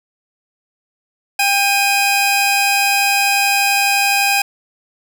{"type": "tone pair together", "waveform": "sawtooth", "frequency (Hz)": [797.1, 2503], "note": ["G5", "D#7"], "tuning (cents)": [29, 10], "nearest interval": "octave + minor sixth", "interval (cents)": 1981, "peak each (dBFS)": -12, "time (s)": [1.39, 4.42], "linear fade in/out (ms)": 5, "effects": []}